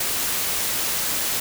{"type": "noise", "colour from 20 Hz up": "white", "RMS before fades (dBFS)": -24, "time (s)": [0, 1.4], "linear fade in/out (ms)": 5, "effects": []}